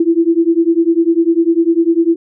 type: beating tone pair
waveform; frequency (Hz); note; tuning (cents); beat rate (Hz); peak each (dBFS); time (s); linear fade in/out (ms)
sine; 328.8 / 338.8; E4 / E4; -4 / +48; 10; -12; 0-2.16; 5
effects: none